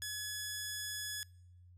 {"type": "tone", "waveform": "10% pulse", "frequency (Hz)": 1697, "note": "G#6", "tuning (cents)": 37, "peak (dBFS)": -30, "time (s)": [0.02, 1.23], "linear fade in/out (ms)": 0, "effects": ["noise-tail reverb RT60 0.8 s tail -26 dB re dry", "added 89 Hz sine -56 dBFS peak until 1.77 s"]}